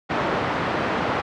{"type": "band-pass noise", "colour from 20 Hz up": "white", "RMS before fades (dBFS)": -24, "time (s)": [0.09, 1.22], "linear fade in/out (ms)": 20, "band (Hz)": [100, 1200], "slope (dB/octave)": 12, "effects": ["low-pass 5000 Hz 12 dB/octave"]}